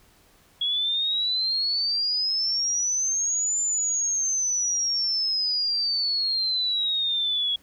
sine exponential two-way sweep, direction up then down, 3332 to 7160 to 3332 Hz, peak -22 dBFS, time 0.61-7.56 s, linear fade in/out 5 ms, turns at 3.6 s, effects pink hiss -58 dBFS RMS until 7.62 s

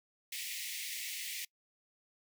pink high-pass noise, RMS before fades -41 dBFS, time 0.32-1.45 s, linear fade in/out 5 ms, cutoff 1900 Hz, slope 96 dB/octave, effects noise-tail reverb RT60 0.1 s tail -24 dB re dry

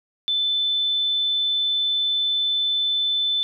sine tone, 3520 Hz, A7, in tune, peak -19 dBFS, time 0.28-3.43 s, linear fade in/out 0 ms, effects none

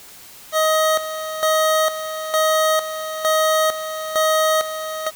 25% pulse tone with tremolo, 629 Hz, D#5, 19 cents sharp, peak -11 dBFS, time 0.52-5.11 s, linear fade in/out 50 ms, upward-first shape square, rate 1.1 Hz, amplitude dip 70%, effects white hiss -42 dBFS RMS until 5.15 s

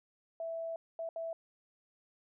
sine tone bursts at uneven times, 659.3 Hz, E5, in tune, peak -36 dBFS, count 3, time 0.4-0.76 / 0.99-1.09 / 1.16-1.33 s, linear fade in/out 2 ms, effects none

